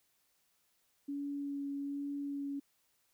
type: tone with vibrato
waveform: sine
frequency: 282.4 Hz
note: C#4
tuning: 32 cents sharp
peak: -36 dBFS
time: 1.08-2.6 s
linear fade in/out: 10 ms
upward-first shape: sine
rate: 1.2 Hz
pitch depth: 11 cents each way
effects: white hiss -75 dBFS RMS until 3.13 s